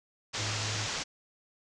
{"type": "low-pass noise", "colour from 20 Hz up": "white", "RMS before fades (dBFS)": -35, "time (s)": [0.33, 1.04], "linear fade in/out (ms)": 20, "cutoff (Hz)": 6900, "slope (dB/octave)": 48}
{"type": "tone", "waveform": "triangle", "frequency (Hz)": 106.4, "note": "G#2", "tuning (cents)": 42, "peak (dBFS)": -33, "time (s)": [0.38, 0.87], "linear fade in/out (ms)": 20}
{"effects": []}